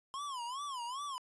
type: tone with vibrato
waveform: square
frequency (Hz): 1046.5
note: C6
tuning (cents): 0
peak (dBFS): -39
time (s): 0.14-1.18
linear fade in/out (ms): 0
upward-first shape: sine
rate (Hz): 2.5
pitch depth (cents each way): 190
effects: resampled to 24000 Hz + 11-bit